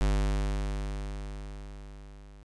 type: tone with level ramp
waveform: square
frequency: 50.1 Hz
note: G1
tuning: 38 cents sharp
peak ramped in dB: -23 to -49 dBFS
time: 0.01-2.43 s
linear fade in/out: 0 ms
effects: resampled to 22050 Hz

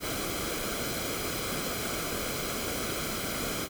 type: noise with comb filter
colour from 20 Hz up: pink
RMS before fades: -33 dBFS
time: 0-3.69 s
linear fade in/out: 50 ms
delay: 1.1 ms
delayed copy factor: -0.6
effects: none

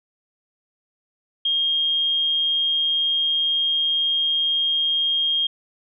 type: tone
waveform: sine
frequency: 3231 Hz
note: G#7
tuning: 48 cents flat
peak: -18 dBFS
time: 1.45-5.47 s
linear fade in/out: 5 ms
effects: none

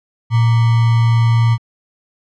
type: tone with sample-and-hold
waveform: sine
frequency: 115.4 Hz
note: A#2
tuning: 17 cents flat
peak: -9 dBFS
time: 0.3-1.58 s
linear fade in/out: 50 ms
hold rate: 1050 Hz
effects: low-pass 4000 Hz 12 dB/octave

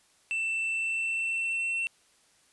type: tone with pitch glide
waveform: triangle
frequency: 2669 to 2703 Hz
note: E7 to E7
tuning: +21 to +43 cents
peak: -26 dBFS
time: 0.31-1.87 s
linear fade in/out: 0 ms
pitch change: +22 cents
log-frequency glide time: 0.71-1.76 s
effects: white hiss -64 dBFS RMS until 2.52 s + resampled to 24000 Hz

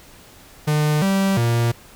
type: tone with pitch steps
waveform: 45% pulse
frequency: 150.8 / 194.4 / 117.6 Hz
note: D3 / G3 / A#2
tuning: +46 / -14 / +16 cents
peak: -16 dBFS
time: 0.67-1.72 s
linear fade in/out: 10 ms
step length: 350 ms
effects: pink hiss -46 dBFS RMS until 1.95 s

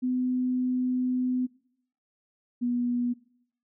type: tone pair in turn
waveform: sine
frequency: 252.6 / 243.2 Hz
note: B3 / B3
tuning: +39 / -26 cents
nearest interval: minor second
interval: 65 cents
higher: first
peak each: -24 dBFS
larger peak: neither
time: 0.02-1.47 / 2.61-3.14 s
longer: first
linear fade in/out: 20 ms
effects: noise-tail reverb RT60 0.7 s tail -21 dB re dry

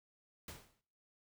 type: noise with exponential decay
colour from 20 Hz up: pink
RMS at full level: -45 dBFS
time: 0.48-0.81 s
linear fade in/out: 2 ms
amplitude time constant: 70 ms
effects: noise-tail reverb RT60 0.6 s tail -22 dB re dry

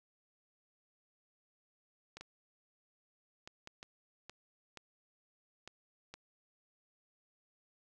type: clicks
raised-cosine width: 0.2 ms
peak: -30 dBFS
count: 9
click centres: 2.17 / 2.21 / 3.475 / 3.674 / 3.829 / 4.296 / 4.773 / 5.676 / 6.14 s
effects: none

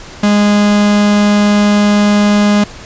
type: tone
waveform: 45% pulse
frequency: 206.5 Hz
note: G#3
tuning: 10 cents flat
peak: -7 dBFS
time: 0.23-2.64 s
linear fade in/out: 5 ms
effects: pink hiss -32 dBFS RMS until 2.85 s + resampled to 16000 Hz

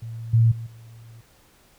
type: tone with level steps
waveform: sine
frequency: 114.4 Hz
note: A#2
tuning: 32 cents flat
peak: -31 / -13 / -30 / -42 dBFS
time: 0.02-1.21 s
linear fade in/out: 5 ms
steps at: 0.33 / 0.51 / 0.66 s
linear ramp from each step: 10 ms
effects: pink hiss -57 dBFS RMS until 1.78 s

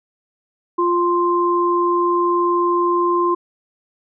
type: tone pair together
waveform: sine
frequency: 349.2 / 1046.5 Hz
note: F4 / C6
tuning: 0 / 0 cents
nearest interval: octave + perfect fifth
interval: 1900 cents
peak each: -17 dBFS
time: 0.78-3.35 s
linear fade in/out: 10 ms
effects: none

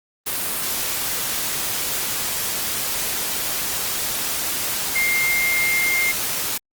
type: tone in noise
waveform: sine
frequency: 2114 Hz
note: C7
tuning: 17 cents sharp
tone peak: -18 dBFS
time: 4.95-6.12 s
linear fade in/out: 10 ms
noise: white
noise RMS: -24 dBFS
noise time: 0.26-6.58 s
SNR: +3 dB
effects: Opus 32 kbps

